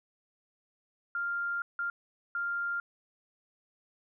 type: tone bursts at uneven times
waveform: sine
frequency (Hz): 1396.9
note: F6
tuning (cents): 0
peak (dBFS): -30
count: 3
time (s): 1.15-1.62 / 1.79-1.9 / 2.35-2.8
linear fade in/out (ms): 2
effects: none